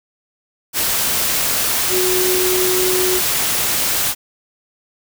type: tone in noise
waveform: sine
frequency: 367.7 Hz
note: F#4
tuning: 11 cents flat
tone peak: -17 dBFS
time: 1.89-3.21 s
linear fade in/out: 50 ms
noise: white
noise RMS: -18 dBFS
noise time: 0.73-4.15 s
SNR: -2 dB
effects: none